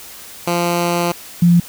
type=tone pair in turn; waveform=10% pulse / sine; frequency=173.1 / 173.1 Hz; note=F3 / F3; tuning=-15 / -15 cents; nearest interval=unison; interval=0 cents; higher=neither; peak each=-7 dBFS; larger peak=neither; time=0.47-1.12 / 1.42-1.6 s; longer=first; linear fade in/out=5 ms; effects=white hiss -36 dBFS RMS until 1.68 s